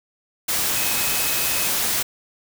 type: tone in noise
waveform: sine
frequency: 2550 Hz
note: D#7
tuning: 42 cents sharp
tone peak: -31 dBFS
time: 0.75-1.67 s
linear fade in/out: 10 ms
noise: white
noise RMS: -22 dBFS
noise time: 0.48-2.03 s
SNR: -12 dB
effects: none